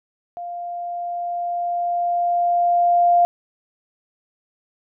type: tone with level ramp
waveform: sine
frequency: 698.5 Hz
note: F5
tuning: in tune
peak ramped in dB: -28 to -11 dBFS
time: 0.37-3.25 s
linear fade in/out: 0 ms
effects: none